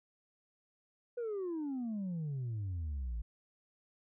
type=exponential sweep; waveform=sine; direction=down; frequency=493.9 to 53.1 Hz; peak=-33 dBFS; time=1.17-3.22 s; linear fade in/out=10 ms; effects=tanh soft clip ceiling -34 dBFS

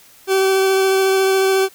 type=tone with vibrato; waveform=40% pulse; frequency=384.1 Hz; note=G4; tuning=35 cents flat; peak=-12 dBFS; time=0.27-1.69 s; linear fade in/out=50 ms; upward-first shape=sine; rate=14 Hz; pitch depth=10 cents each way; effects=white hiss -47 dBFS RMS until 1.74 s

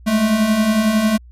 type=beating tone pair; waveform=square; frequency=207.7 / 218.7 Hz; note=G#3 / A3; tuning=0 / -10 cents; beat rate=11 Hz; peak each=-22 / -15 dBFS; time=0.06-1.18 s; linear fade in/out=20 ms; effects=added 60 Hz sine -39 dBFS peak until 1.31 s + resampled to 32000 Hz

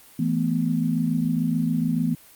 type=chord; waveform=sine; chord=E suspended fourth; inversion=none; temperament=equal; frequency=164.81 / 220 / 246.9 Hz; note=E3 / A3 / B3; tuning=0 / 0 / 0 cents; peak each=-24 / -26 / -24 dBFS; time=0.19-2.15 s; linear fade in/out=5 ms; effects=white hiss -50 dBFS RMS until 2.35 s + Opus 32 kbps

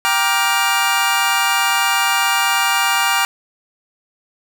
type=chord; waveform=25% pulse; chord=G minor seventh; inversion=none; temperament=just; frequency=784 / 940.8 / 1176 / 1411.2 Hz; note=G5 / Bb5 / D6 / F6; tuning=0 / +16 / +2 / +18 cents; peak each=-17 dBFS; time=0.05-3.25 s; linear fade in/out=0 ms; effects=none

